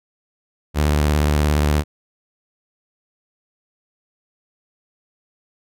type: tone with vibrato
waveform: sawtooth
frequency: 74.4 Hz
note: D2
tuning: 23 cents sharp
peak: -11 dBFS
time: 0.74-1.84 s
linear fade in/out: 50 ms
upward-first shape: square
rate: 17 Hz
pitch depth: 49 cents each way
effects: none